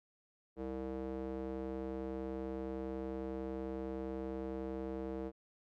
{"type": "tone with band-pass filter", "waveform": "square", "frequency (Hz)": 65.41, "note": "C2", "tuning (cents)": 0, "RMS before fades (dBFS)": -41, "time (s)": [0.56, 5.32], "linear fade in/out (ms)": 50, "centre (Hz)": 410, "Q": 2.1, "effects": []}